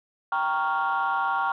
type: chord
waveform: sine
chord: G half-diminished seventh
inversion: none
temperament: equal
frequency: 784 / 932.3 / 1108.7 / 1396.9 Hz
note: G5 / Bb5 / Db6 / F6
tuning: 0 / 0 / 0 / 0 cents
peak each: -27 dBFS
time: 0.32-1.52 s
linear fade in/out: 2 ms
effects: tanh soft clip ceiling -17 dBFS